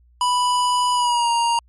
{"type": "tone with pitch glide", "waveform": "square", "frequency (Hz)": [987.8, 936.7], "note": ["B5", "A#5"], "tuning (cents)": [0, 8], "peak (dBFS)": -17, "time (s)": [0.21, 1.59], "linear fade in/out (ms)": 2, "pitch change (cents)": -92, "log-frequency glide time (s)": [0.93, 1.3], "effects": ["added 60 Hz sine -51 dBFS peak until 1.68 s", "MP3 48 kbps"]}